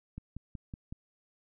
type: click train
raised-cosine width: 5 ms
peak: -28 dBFS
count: 5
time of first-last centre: 0.18-0.925 s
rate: 5.37 Hz
effects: none